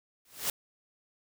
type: noise with exponential growth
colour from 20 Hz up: white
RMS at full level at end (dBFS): -27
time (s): 0.25-0.5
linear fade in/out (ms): 2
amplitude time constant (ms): 53
effects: none